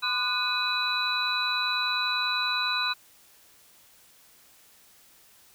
sine tone cluster, 1016 / 1209 / 1476 / 2515 / 3955 Hz, B5 / D6 / F#6 / D#7 / B7, +49 / +50 / -5 / +18 / +2 cents, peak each -33 / -34 / -31 / -32 / -28 dBFS, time 0.02-2.94 s, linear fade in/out 20 ms, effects white hiss -57 dBFS RMS until 5.54 s

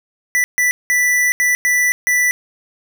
square tone bursts at uneven times, 1975.5 Hz, B6, in tune, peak -13 dBFS, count 6, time 0.35-0.44 / 0.58-0.71 / 0.9-1.32 / 1.4-1.55 / 1.65-1.92 / 2.07-2.31 s, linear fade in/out 0 ms, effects none

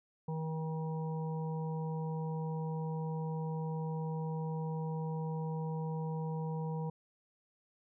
harmonic tone, 159.3 Hz, D#3, 41 cents sharp, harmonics 1 / 3 / 5 / 6, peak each -35 / -43 / -49 / -47 dBFS, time 0.28-6.9 s, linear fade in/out 5 ms, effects none

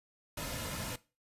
pink noise with comb filter, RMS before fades -39 dBFS, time 0.37-0.96 s, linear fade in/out 5 ms, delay 2.6 ms, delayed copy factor -0.6, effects noise-tail reverb RT60 0.3 s tail -19 dB re dry + resampled to 32000 Hz

